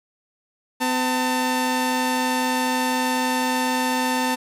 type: tone pair together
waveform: sawtooth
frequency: 253.7 / 896 Hz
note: B3 / A5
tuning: +47 / +31 cents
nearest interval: octave + minor seventh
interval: 2184 cents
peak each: -19 dBFS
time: 0.8-4.36 s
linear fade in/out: 20 ms
effects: resampled to 32000 Hz + 9-bit